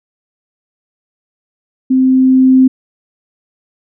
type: tone with level ramp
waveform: sine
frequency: 260.2 Hz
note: C4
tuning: 9 cents flat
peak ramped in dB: -7 to -3 dBFS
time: 1.9-2.68 s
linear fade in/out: 10 ms
effects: none